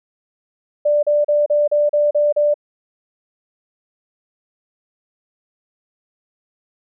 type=tone bursts; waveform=sine; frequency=590 Hz; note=D5; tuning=8 cents sharp; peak=-12 dBFS; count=8; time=0.85-2.542 s; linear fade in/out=10 ms; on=180 ms; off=36 ms; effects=none